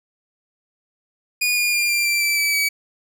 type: tone with pitch steps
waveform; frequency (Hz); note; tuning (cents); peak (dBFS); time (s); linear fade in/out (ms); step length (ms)
sawtooth; 2452 / 2427 / 2402 / 2377 / 2352 / 2328 / 2304 / 2280; D#7 / D#7 / D7 / D7 / D7 / D7 / D7 / C#7; -26 / -44 / +38 / +20 / +2 / -16 / -34 / +48; -14; 1.41-2.69; 10; 160
effects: none